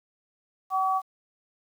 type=tone pair together; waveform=sine; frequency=760 / 1138.7 Hz; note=F#5 / C#6; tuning=+46 / +46 cents; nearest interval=perfect fifth; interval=700 cents; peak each=-25 dBFS; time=0.7-1.02 s; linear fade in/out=50 ms; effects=9-bit